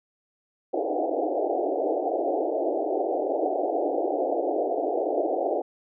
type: band-pass noise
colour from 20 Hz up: white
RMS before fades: -26 dBFS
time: 0.73-5.62 s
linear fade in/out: 10 ms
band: 290 to 770 Hz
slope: 96 dB/octave
effects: none